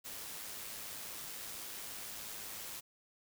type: noise with amplitude modulation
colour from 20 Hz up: white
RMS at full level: -44 dBFS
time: 0.04-2.81 s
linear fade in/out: 20 ms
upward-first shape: sine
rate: 106 Hz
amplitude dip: 30%
effects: none